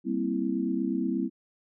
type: chord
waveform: sine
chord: C dominant seventh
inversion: second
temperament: equal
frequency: 196 / 233.1 / 261.6 / 329.6 Hz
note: G3 / Bb3 / C4 / E4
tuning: 0 / 0 / 0 / 0 cents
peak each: -32 / -32 / -30 / -31 dBFS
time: 0.04-1.3 s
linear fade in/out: 50 ms
effects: none